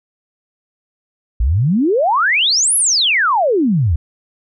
sine exponential two-way sweep, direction up then down, 51.91 to 11420 to 71.5 Hz, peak -11 dBFS, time 1.4-3.96 s, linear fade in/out 5 ms, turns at 2.76 s, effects none

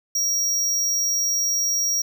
square tone, 5660 Hz, F8, 22 cents sharp, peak -20 dBFS, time 0.15-2.02 s, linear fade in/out 5 ms, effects none

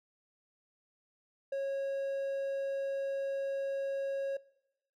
triangle tone, 548 Hz, C#5, 20 cents flat, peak -30 dBFS, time 1.52-4.37 s, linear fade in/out 5 ms, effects noise-tail reverb RT60 0.9 s tail -22 dB re dry

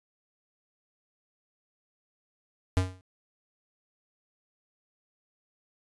square tone with exponential decay, 92.5 Hz, F#2, in tune, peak -19 dBFS, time 2.77-3.01 s, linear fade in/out 0 ms, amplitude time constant 52 ms, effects resampled to 24000 Hz

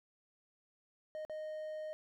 triangle tone with dropouts, 619 Hz, D#5, 9 cents flat, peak -38 dBFS, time 1.15-1.93 s, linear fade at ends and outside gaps 0 ms, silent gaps 1.25-1.297 s, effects none

